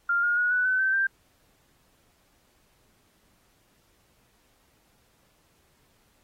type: tone with pitch steps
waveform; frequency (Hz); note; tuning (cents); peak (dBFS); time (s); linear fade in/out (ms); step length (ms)
sine; 1396.9 / 1425.4 / 1454.5 / 1484.2 / 1514.6 / 1545.5 / 1577.1; F6 / F6 / F#6 / F#6 / F#6 / G6 / G6; 0 / +35 / -30 / +5 / +40 / -25 / +10; -21; 0.09-1.07; 5; 140
effects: pink hiss -66 dBFS RMS until 6.23 s + AAC 48 kbps